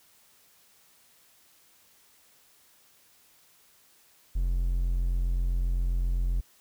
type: tone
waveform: triangle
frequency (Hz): 43.82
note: F1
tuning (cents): +7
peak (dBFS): -22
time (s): 4.35-6.41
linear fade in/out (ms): 10
effects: white hiss -61 dBFS RMS until 6.6 s